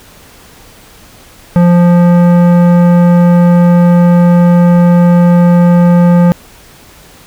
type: tone with tanh clipping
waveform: sine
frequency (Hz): 174.61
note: F3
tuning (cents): 0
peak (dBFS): -5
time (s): 1.56-6.32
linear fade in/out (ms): 0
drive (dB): 15
effects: pink hiss -38 dBFS RMS until 7.26 s